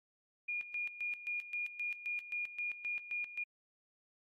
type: tone with tremolo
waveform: sine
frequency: 2428 Hz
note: D#7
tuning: 43 cents flat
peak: -35 dBFS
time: 0.48-3.44 s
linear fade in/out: 10 ms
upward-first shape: square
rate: 3.8 Hz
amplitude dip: 75%
effects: AAC 48 kbps